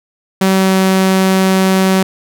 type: tone with pitch glide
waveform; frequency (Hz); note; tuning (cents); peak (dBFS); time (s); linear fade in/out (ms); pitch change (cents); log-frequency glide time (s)
sawtooth; 190.8 to 189.59; G3 to F#3; -47 to +42; -5; 0.41-2.03; 5; -11; 0.53-0.76
effects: none